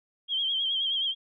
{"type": "tone with vibrato", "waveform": "sine", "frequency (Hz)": 3199, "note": "G7", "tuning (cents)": 34, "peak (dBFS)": -25, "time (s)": [0.28, 1.15], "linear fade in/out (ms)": 50, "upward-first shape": "triangle", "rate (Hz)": 9.5, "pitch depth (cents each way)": 78, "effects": []}